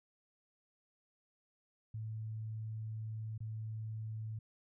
sine tone with dropouts, 109.8 Hz, A2, 3 cents flat, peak -39 dBFS, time 1.94-4.39 s, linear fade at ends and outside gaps 5 ms, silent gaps 3.379-3.404 s, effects none

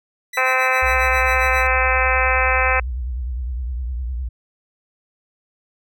sawtooth tone with tremolo, 1975.5 Hz, B6, in tune, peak -24 dBFS, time 0.33-1.67 s, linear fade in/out 5 ms, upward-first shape sine, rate 7.4 Hz, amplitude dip 75%
harmonic tone, 258.5 Hz, C4, 21 cents flat, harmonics 2 / 3 / 4 / 5 / 6 / 7 / 8 / 9 / 10, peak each -24 / -24 / -24 / -24 / -24 / -24 / -24 / -24 / -24 dBFS, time 0.37-2.8 s, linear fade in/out 5 ms
sine tone with vibrato, 62 Hz, B1, 7 cents sharp, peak -22 dBFS, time 0.82-4.29 s, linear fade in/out 10 ms, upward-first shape triangle, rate 9.8 Hz, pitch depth 170 cents each way
effects none

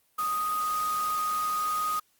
sine tone in noise, 1244.5 Hz, D#6, in tune, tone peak -26 dBFS, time 0.18-2 s, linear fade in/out 10 ms, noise white, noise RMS -39 dBFS, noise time 0.18-2 s, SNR +10 dB, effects white hiss -68 dBFS RMS until 2.19 s + Opus 32 kbps

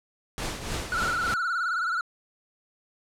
pink noise with tremolo, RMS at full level -30 dBFS, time 0.38-1.34 s, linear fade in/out 0 ms, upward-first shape triangle, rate 3.4 Hz, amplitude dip 65%
triangle tone with vibrato, 1400 Hz, F6, 4 cents sharp, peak -23 dBFS, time 0.92-2.01 s, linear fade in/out 2 ms, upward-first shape sine, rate 19 Hz, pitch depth 100 cents each way
effects low-pass 9000 Hz 12 dB/octave

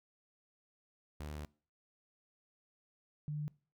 sawtooth / sine tone pair in turn, 74.7 / 149.4 Hz, D2 / D3, +30 / +30 cents, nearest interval octave, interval 1200 cents, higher second, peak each -38 / -36 dBFS, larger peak second, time 1.2-1.45 / 3.28-3.48 s, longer first, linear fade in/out 0 ms, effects noise-tail reverb RT60 0.4 s tail -23 dB re dry

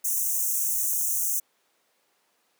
white high-pass noise, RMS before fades -26 dBFS, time 0.04-1.4 s, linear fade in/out 10 ms, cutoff 5900 Hz, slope 96 dB/octave, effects pink hiss -68 dBFS RMS until 2.59 s + high-pass 400 Hz 12 dB/octave

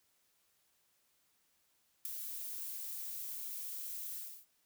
violet noise with ADSR envelope, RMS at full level -33 dBFS, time 2.05-4.46 s, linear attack 5 ms, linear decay 3 ms, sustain -10 dB, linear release 300 ms, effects white hiss -75 dBFS RMS until 4.65 s

